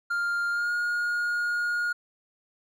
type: tone with pitch glide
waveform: triangle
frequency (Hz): 1400 to 1431.1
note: F6 to F6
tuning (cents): +4 to +42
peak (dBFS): -23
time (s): 0.1-1.93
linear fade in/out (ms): 10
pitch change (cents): +38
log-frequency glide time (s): 0.51-0.72
effects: none